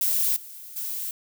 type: noise with level steps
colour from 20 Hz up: violet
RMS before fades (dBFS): -23 / -42 / -31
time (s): 0.01-1.11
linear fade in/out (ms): 2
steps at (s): 0.36 / 0.76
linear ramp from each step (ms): 5
effects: none